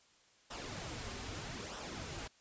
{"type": "noise with flanger", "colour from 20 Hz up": "pink", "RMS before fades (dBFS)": -44, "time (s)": [0.5, 2.28], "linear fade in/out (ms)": 10, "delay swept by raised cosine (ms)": [0.44, 6.34], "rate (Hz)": 0.79, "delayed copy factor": -0.55, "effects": ["white hiss -67 dBFS RMS until 2.4 s", "resampled to 16000 Hz"]}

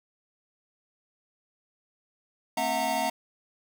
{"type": "tone cluster", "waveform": "square", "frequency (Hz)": [222.9, 263.8, 654, 727, 918], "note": ["A3", "C4", "E5", "F#5", "A#5"], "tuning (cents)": [23, 14, -14, -31, -27], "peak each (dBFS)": [-39, -37, -32, -31, -31], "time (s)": [2.57, 3.1], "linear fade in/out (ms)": 5, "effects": []}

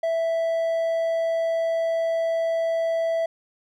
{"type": "tone", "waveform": "triangle", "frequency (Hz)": 659.3, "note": "E5", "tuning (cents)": 0, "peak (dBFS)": -19, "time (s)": [0.03, 3.26], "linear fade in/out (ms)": 5, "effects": []}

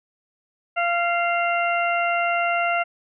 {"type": "harmonic tone with a mistuned harmonic", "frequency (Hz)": 690, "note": "F5", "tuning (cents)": -21, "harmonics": [1, 2, 3, 4], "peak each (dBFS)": [-22, -25, -27, -28], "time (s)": [0.76, 2.84], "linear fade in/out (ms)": 20, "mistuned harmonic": 3, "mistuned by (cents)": 24, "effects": []}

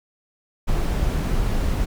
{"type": "noise", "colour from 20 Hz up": "brown", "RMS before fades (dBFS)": -21, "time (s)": [0.67, 1.86], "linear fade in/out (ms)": 20, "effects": []}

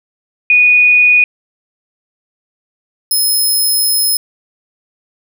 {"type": "tone pair in turn", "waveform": ["sine", "5% pulse"], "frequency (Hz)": [2468, 5149], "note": ["D#7", "E8"], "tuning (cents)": [-15, -42], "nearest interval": "octave + minor second", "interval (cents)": 1273, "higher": "second", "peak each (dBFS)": -5, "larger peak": "neither", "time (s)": [[0.5, 1.24], [3.11, 4.17]], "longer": "second", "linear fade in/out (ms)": 2, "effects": []}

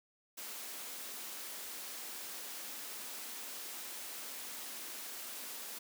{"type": "high-pass noise", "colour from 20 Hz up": "white", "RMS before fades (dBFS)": -45, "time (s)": [0.37, 5.79], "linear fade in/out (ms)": 10, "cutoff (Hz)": 200, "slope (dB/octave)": 48, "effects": []}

